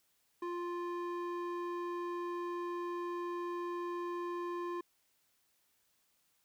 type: tone with band-pass filter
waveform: square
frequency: 349.2 Hz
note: F4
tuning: in tune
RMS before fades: -39 dBFS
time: 0.42-4.81 s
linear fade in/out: 5 ms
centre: 710 Hz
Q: 6.3
effects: white hiss -75 dBFS RMS until 6.44 s